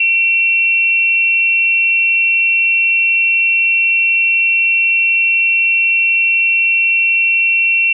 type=tone pair together; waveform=sine; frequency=2347 / 2716 Hz; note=D7 / F7; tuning=-2 / -49 cents; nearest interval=minor third; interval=253 cents; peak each=-21 / -10 dBFS; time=0-7.93 s; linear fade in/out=5 ms; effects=none